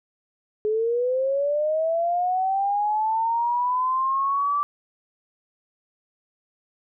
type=linear sweep; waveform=sine; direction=up; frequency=421.4 to 1168 Hz; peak=-20 dBFS; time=0.65-4.63 s; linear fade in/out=0 ms; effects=none